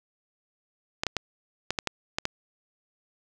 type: clicks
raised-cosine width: 0.2 ms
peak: -9 dBFS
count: 8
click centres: 1.035 / 1.067 / 1.167 / 1.706 / 1.788 / 1.873 / 2.185 / 2.254 s
effects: none